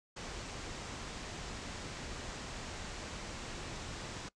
pink low-pass noise, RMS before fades -44 dBFS, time 0.16-4.29 s, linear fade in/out 10 ms, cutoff 8000 Hz, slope 48 dB/octave, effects noise-tail reverb RT60 0.1 s tail -21 dB re dry

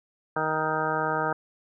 harmonic tone, 156.6 Hz, D#3, 11 cents sharp, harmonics 1 / 2 / 3 / 4 / 5 / 6 / 8 / 9 / 10, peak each -36 / -36 / -32 / -33 / -32 / -31 / -31 / -35 / -33 dBFS, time 0.36-1.33 s, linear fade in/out 5 ms, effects none

